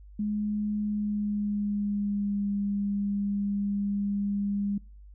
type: tone with pitch glide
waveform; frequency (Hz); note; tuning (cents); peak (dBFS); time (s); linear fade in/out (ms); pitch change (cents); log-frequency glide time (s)
sine; 209.3 to 201.6; G#3 to G3; +14 to +49; -26; 0.19-4.78; 5; -65; 0.81-2.48
effects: noise-tail reverb RT60 0.4 s tail -26 dB re dry + added 50 Hz sine -46 dBFS peak until 5.14 s